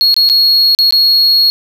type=tone with dropouts; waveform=triangle; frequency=4314 Hz; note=C#8; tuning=48 cents flat; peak=-5 dBFS; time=0.01-1.5 s; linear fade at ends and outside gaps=0 ms; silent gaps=0.142-0.165 / 0.29-0.298 / 0.749-0.788 / 0.908-0.924 s; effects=none